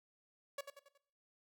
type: tone with echo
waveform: sawtooth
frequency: 563 Hz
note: C#5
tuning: 27 cents sharp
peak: -35 dBFS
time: 0.58-0.61 s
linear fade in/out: 5 ms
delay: 92 ms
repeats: 4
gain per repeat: -7 dB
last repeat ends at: 0.978 s
effects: noise-tail reverb RT60 0.6 s tail -18 dB re dry